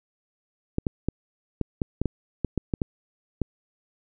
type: clicks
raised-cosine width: 3 ms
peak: -11 dBFS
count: 12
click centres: 0.784 / 0.868 / 1.086 / 1.613 / 1.818 / 2.016 / 2.057 / 2.447 / 2.577 / 2.738 / 2.818 / 3.417 s
effects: none